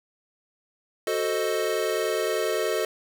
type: chord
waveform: square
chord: F# diminished seventh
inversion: none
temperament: equal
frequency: 370 / 440 / 523.3 / 622.3 Hz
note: F#4 / A4 / C5 / Eb5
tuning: 0 / 0 / 0 / 0 cents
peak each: -31 / -28 / -33 / -30 dBFS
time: 1.07-2.85 s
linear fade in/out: 2 ms
effects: none